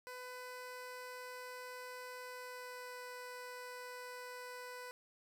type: tone with pitch glide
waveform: 15% pulse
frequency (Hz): 501 to 497.3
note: B4 to B4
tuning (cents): +25 to +12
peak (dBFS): -40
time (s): 0.07-4.91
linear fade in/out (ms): 0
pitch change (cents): -13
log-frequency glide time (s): 2.23-3.03
effects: none